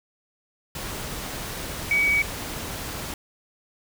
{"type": "tone in noise", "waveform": "sine", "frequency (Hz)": 2264, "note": "C#7", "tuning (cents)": 36, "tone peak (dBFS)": -18, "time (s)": [1.91, 2.22], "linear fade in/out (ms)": 2, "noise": "pink", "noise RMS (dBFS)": -33, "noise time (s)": [0.75, 3.14], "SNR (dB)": 12, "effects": []}